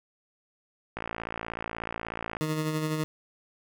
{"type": "click train", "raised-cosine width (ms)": 0.5, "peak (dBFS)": -18, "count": 80, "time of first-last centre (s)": [0.97, 2.368], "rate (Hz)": 56.5}
{"type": "tone with tremolo", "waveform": "20% pulse", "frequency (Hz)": 155.56, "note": "D#3", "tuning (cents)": 0, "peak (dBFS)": -21, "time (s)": [2.41, 3.04], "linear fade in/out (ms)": 0, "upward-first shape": "sine", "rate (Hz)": 12, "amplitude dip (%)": 40}
{"effects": []}